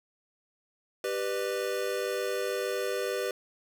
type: chord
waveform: square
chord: G major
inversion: none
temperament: equal with one note detuned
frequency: 392 / 493.9 / 600.7 Hz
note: G4 / B4 / D5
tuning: 0 / 0 / +39 cents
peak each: -34 / -33 / -37 dBFS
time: 1.04-3.31 s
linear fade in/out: 2 ms
effects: none